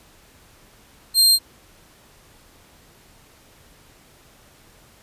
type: tone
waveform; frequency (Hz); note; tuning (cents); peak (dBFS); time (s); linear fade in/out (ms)
sawtooth; 4186; C8; 0; -9; 1.14-1.39; 50
effects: pink hiss -52 dBFS RMS until 5.02 s + resampled to 32000 Hz